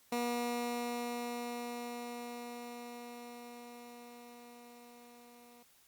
15% pulse tone with level ramp, 240 Hz, B3, 49 cents flat, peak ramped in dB -26 to -51 dBFS, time 0.12-5.63 s, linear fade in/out 5 ms, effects white hiss -66 dBFS RMS until 5.87 s + Opus 48 kbps

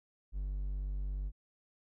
triangle tone, 48.55 Hz, G1, 16 cents flat, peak -32 dBFS, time 0.32-1.32 s, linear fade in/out 50 ms, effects none

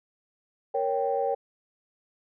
sine chord, G diminished, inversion first, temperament equal, 466.2 / 554.4 / 784 Hz, Bb4 / Db5 / G5, 0 / 0 / 0 cents, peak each -28 dBFS, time 0.74-1.35 s, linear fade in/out 10 ms, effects tanh soft clip ceiling -14 dBFS

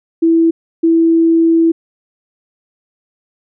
sine tone pair in turn, 329.6 / 329.6 Hz, E4 / E4, 0 / 0 cents, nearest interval unison, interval 0 cents, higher neither, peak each -7 dBFS, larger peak neither, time 0.22-0.51 / 0.83-1.72 s, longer second, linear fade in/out 10 ms, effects none

